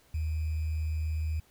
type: tone with sample-and-hold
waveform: sine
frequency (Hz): 78.4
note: D#2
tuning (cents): +14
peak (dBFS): -28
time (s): 0.14-1.4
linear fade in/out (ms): 5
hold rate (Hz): 2450
effects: pink hiss -63 dBFS RMS until 1.5 s